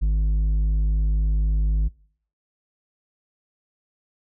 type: tone with low-pass filter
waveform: square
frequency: 51.91 Hz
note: G#1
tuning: in tune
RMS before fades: -20 dBFS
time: 0.01-1.89 s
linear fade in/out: 20 ms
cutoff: 110 Hz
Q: 0.81
effects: noise-tail reverb RT60 0.6 s tail -25 dB re dry